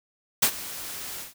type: noise with ADSR envelope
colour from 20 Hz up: white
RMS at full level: -18 dBFS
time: 0.42-1.34 s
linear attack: 10 ms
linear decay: 74 ms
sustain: -18 dB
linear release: 150 ms
effects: none